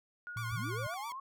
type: tone with tremolo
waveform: sine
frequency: 1442 Hz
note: F#6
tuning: 45 cents flat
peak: -40 dBFS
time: 0.27-0.94 s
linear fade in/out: 0 ms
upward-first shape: sine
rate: 11 Hz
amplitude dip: 25%
type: tone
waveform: sine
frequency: 114.1 Hz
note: A#2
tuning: 37 cents flat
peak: -37 dBFS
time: 0.36-0.87 s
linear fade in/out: 5 ms
type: tone with vibrato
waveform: sawtooth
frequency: 1108.7 Hz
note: C#6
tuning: in tune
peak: -38 dBFS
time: 0.37-1.12 s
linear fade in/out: 0 ms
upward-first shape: sine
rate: 7.5 Hz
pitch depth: 100 cents each way
type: linear sweep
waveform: sine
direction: up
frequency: 62 to 1115 Hz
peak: -40 dBFS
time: 0.51-1.2 s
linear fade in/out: 5 ms
effects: none

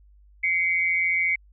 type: tone pair together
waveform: sine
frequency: 2079 / 2253 Hz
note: C7 / C#7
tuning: -12 / +28 cents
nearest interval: minor second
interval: 140 cents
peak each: -23 dBFS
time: 0.43-1.36 s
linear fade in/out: 10 ms
effects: added 50 Hz sine -51 dBFS peak until 1.52 s

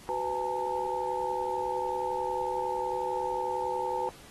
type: tone cluster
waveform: sine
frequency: 374 / 499.1 / 840 / 911 Hz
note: F#4 / B4 / G#5 / A#5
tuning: +19 / +18 / +19 / -40 cents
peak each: -37 / -34 / -35 / -32 dBFS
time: 0.09-4.09 s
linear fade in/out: 0 ms
effects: pink hiss -52 dBFS RMS until 4.3 s + AAC 32 kbps

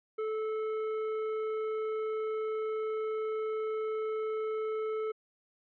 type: tone with hard clipping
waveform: triangle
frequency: 435.7 Hz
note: A4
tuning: 17 cents flat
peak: -33 dBFS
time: 0.18-5.12 s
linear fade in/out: 10 ms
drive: 15 dB
effects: low-pass 2000 Hz 12 dB/octave

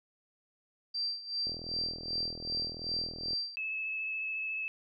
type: tone with tremolo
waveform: sine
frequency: 4699 Hz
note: D8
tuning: in tune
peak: -30 dBFS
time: 0.94-3.56 s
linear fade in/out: 10 ms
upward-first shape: sine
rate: 2.6 Hz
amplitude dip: 80%
type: click train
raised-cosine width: 2 ms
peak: -32 dBFS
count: 77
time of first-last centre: 1.47-3.333 s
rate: 40.8 Hz
type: tone with vibrato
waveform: sine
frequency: 2600 Hz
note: E7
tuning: 24 cents flat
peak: -33 dBFS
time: 3.57-4.68 s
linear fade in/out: 0 ms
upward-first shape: sine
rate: 14 Hz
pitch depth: 15 cents each way
effects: none

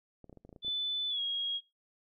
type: clicks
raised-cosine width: 2 ms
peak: -38 dBFS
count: 10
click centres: 0.243 / 0.296 / 0.328 / 0.373 / 0.45 / 0.492 / 0.528 / 0.562 / 0.648 / 0.681 s
type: tone with pitch glide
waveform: sine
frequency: 3500 to 3285 Hz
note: A7 to G#7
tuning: -10 to -20 cents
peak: -31 dBFS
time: 0.62-1.61 s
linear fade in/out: 50 ms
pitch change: -110 cents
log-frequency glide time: 1.09-1.21 s
effects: noise-tail reverb RT60 0.3 s tail -25 dB re dry

